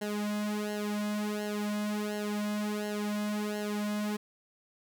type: tone with flanger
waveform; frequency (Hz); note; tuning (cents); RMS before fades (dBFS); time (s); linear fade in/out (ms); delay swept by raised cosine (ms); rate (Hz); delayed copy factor
sawtooth; 208.9; G#3; +10; -33; 0.01-4.17; 10; 0.83 to 2.63; 1.4; -0.95
effects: none